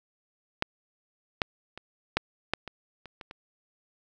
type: clicks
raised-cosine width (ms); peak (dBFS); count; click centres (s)
0.3; -9 / -8 / -24 / -7 / -9 / -22 / -28 / -25 / -26; 9; 0.624 / 1.418 / 1.776 / 2.17 / 2.536 / 2.677 / 3.057 / 3.212 / 3.311
effects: none